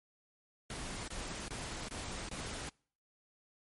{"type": "noise bursts", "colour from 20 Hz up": "pink", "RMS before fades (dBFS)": -42, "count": 5, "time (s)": [0.7, 2.692], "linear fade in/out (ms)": 2, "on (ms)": 380, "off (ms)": 23, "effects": ["noise-tail reverb RT60 0.5 s tail -26 dB re dry", "MP3 48 kbps"]}